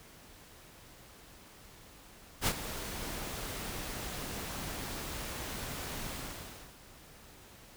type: noise with ADSR envelope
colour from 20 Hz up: pink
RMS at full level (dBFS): -27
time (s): 2.41-6.78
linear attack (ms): 58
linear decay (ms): 58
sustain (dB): -13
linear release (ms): 700
effects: pink hiss -55 dBFS RMS until 7.76 s